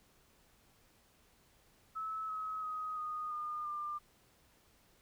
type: tone with pitch steps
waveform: sine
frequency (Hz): 1300 / 1278.4 / 1257.2 / 1236.3 / 1215.7 / 1195.6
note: E6 / D#6 / D#6 / D#6 / D#6 / D6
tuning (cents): -24 / +47 / +18 / -11 / -41 / +31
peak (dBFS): -37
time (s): 1.95-3.99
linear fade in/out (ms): 20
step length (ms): 340
effects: pink hiss -68 dBFS RMS until 5.01 s